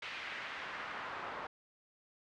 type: noise with band-pass filter sweep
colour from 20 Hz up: pink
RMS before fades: -43 dBFS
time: 0.02-1.47 s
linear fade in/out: 5 ms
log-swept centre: 2500 to 1000 Hz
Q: 1.4
effects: low-pass 4000 Hz 12 dB/octave